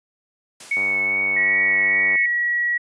white noise with exponential decay, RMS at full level -37 dBFS, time 0.6-1.52 s, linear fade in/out 5 ms, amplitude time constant 200 ms
sine tone with vibrato, 2217 Hz, C#7, in tune, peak -18 dBFS, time 0.71-2.26 s, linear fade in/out 5 ms, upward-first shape triangle, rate 2.5 Hz, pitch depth 14 cents each way
click train, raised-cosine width 1 ms, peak -20 dBFS, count 136, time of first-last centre 0.77-2.155 s, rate 97.5 Hz
sine tone, 1921 Hz, B6, 48 cents flat, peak -18 dBFS, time 1.36-2.78 s, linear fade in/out 10 ms
effects high-pass 150 Hz 12 dB/octave + resampled to 22050 Hz

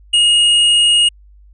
triangle tone with hard clipping, 2866 Hz, F7, 44 cents sharp, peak -10 dBFS, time 0.13-1.09 s, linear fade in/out 10 ms, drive 11 dB, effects added 50 Hz sine -41 dBFS peak until 1.53 s + resampled to 24000 Hz

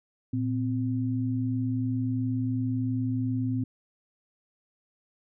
sine tone pair together, 114.8 / 257.7 Hz, A#2 / C4, -26 / -26 cents, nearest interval octave + major second, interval 1400 cents, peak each -28 / -28 dBFS, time 0.33-3.64 s, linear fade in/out 5 ms, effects none

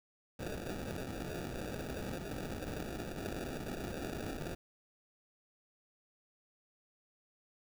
violet noise with sample-and-hold, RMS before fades -41 dBFS, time 0.39-4.55 s, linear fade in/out 5 ms, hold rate 1050 Hz, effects none

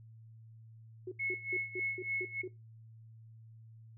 sine tone bursts, 368.2 Hz, F#4, 8 cents flat, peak -37 dBFS, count 7, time 1.07-2.479 s, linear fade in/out 5 ms, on 47 ms, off 180 ms
sine tone with tremolo, 2188 Hz, C#7, 23 cents flat, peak -32 dBFS, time 1.19-2.42 s, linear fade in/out 10 ms, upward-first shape sine, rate 3.4 Hz, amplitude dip 85%
effects noise-tail reverb RT60 0.2 s tail -17 dB re dry + added 112 Hz sine -52 dBFS peak until 3.97 s

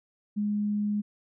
sine tone, 207.7 Hz, G#3, in tune, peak -25 dBFS, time 0.36-1.02 s, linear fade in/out 20 ms, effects none

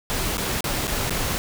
pink noise with dropouts, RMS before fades -25 dBFS, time 0.1-1.38 s, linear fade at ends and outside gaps 0 ms, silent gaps 0.371-0.38 / 0.607-0.642 / 0.871-0.878 / 1.096-1.106 s, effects none

